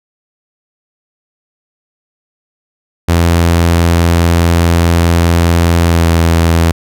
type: tone with pitch glide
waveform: sawtooth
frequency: 84.8 to 83.3 Hz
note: E2 to E2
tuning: +50 to +19 cents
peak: -3 dBFS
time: 3.08-6.72 s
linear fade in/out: 10 ms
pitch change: -31 cents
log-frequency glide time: 5.86-6.06 s
effects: none